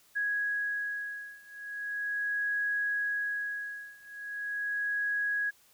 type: beating tone pair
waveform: sine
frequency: 1661.2 / 1661.59 Hz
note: G#6 / G#6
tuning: 0 / 0 cents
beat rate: 0.39 Hz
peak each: -33 / -34 dBFS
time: 0.15-5.51 s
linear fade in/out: 20 ms
effects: white hiss -63 dBFS RMS until 5.73 s